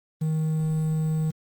triangle tone with quantisation, 157.3 Hz, D#3, 19 cents sharp, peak -20 dBFS, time 0.21-1.31 s, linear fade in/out 10 ms, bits 8, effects Opus 32 kbps

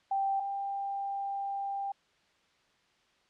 sine tone pair in turn, 784 / 793.1 Hz, G5 / G5, 0 / +20 cents, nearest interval unison, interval 20 cents, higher second, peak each -27 / -32 dBFS, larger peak first, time 0.11-0.4 / 0.4-1.92 s, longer second, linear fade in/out 5 ms, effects white hiss -68 dBFS RMS until 3.29 s + low-pass 4000 Hz 12 dB/octave

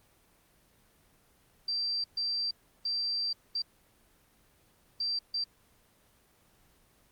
sine tone bursts at uneven times, 4699 Hz, D8, in tune, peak -29 dBFS, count 6, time 1.68-2.04 / 2.17-2.51 / 2.85-3.33 / 3.55-3.62 / 5-5.19 / 5.34-5.44 s, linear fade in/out 5 ms, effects pink hiss -65 dBFS RMS until 7.11 s + Opus 24 kbps

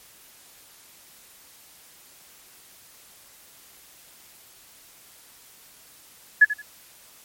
sine tone with echo, 1699 Hz, G#6, 39 cents sharp, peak -8 dBFS, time 6.41-6.45 s, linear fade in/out 10 ms, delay 86 ms, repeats 2, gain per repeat -14 dB, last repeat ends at 6.622 s, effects white hiss -51 dBFS RMS until 7.24 s + MP3 64 kbps

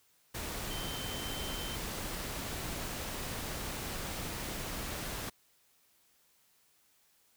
sine tone in noise, 3098 Hz, G7, 21 cents flat, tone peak -43 dBFS, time 0.7-1.76 s, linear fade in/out 10 ms, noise pink, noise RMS -39 dBFS, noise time 0.34-5.3 s, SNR -7 dB, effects white hiss -69 dBFS RMS until 7.36 s

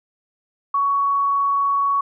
sine tone, 1119 Hz, C#6, 16 cents sharp, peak -16 dBFS, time 0.74-2.01 s, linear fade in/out 5 ms, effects none

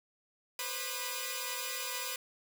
5% pulse tone cluster, 493.6 / 534 / 985 / 1206 / 2454 Hz, B4 / C5 / B5 / D6 / D#7, -1 / +35 / -5 / +46 / -25 cents, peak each -31 dBFS, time 0.59-2.16 s, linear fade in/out 2 ms, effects none

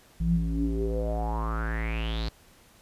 square tone with low-pass filter sweep, 55.7 Hz, A1, 22 cents sharp, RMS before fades -28 dBFS, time 0.2-2.29 s, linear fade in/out 5 ms, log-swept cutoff 140 to 4400 Hz, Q 7.8, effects pink hiss -57 dBFS RMS until 2.81 s + resampled to 32000 Hz

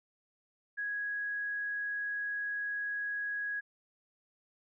sine tone, 1661.2 Hz, G#6, in tune, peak -33 dBFS, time 0.77-3.61 s, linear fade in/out 20 ms, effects none

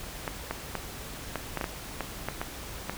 clicks, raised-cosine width 0.5 ms, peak -15 dBFS, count 11, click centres 0.278 / 0.51 / 0.753 / 1.357 / 1.573 / 1.612 / 1.642 / 2.007 / 2.286 / 2.415 / 2.896 s, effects added 50 Hz sine -47 dBFS peak until 2.97 s + pink hiss -41 dBFS RMS until 2.97 s

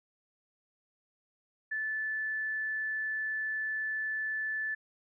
sine tone, 1746 Hz, A6, 14 cents flat, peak -31 dBFS, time 1.71-4.75 s, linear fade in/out 10 ms, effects none

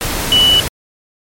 sine tone in noise, 2960 Hz, F#7, in tune, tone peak -7 dBFS, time 0.32-0.6 s, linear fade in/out 0 ms, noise pink, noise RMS -19 dBFS, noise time 0.01-0.68 s, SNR +9 dB, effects MP3 64 kbps

